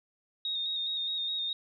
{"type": "tone with vibrato", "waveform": "sine", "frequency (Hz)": 3718, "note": "A#7", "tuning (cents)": -5, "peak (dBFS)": -30, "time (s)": [0.45, 1.53], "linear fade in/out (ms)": 2, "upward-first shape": "square", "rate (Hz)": 4.8, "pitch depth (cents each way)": 26, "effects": []}